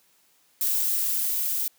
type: noise with level ramp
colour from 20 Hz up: violet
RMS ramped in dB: -24 to -27 dBFS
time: 0.61-1.68 s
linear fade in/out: 2 ms
effects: white hiss -63 dBFS RMS until 1.78 s + high-pass 100 Hz 12 dB/octave